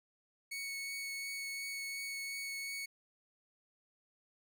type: tone with vibrato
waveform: sawtooth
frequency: 2217 Hz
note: C#7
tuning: in tune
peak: -36 dBFS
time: 0.51-2.86 s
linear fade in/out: 10 ms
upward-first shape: triangle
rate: 2.8 Hz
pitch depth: 10 cents each way
effects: none